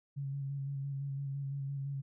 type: tone with vibrato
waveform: sine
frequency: 138.59 Hz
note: C#3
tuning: in tune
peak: -35 dBFS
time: 0.16-2.02 s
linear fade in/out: 20 ms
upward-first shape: square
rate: 5.9 Hz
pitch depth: 21 cents each way
effects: none